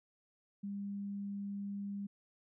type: tone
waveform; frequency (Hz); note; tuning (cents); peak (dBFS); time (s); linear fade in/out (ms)
sine; 200.6; G3; +40; -38; 0.63-2.07; 10
effects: none